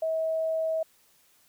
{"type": "tone", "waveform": "sine", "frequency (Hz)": 643, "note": "E5", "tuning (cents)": -43, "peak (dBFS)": -25, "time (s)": [0.02, 0.83], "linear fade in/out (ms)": 5, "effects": ["white hiss -63 dBFS RMS until 1.48 s"]}